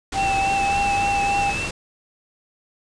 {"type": "low-pass noise", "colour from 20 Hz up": "pink", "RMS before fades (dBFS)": -29, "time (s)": [0.12, 1.71], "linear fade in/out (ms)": 5, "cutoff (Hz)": 9100, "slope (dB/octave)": 48}
{"type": "tone with pitch glide", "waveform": "sine", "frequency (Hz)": [784, 801.4], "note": ["G5", "G5"], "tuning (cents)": [0, 38], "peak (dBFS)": -19, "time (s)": [0.13, 1.54], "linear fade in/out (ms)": 50, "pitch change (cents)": 38, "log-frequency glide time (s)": [0.42, 0.81]}
{"type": "tone with vibrato", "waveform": "sine", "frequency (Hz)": 2654, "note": "E7", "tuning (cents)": 11, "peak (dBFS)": -25, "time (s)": [0.16, 1.7], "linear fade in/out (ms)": 50, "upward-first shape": "triangle", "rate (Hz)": 3.5, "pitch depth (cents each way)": 46}
{"effects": []}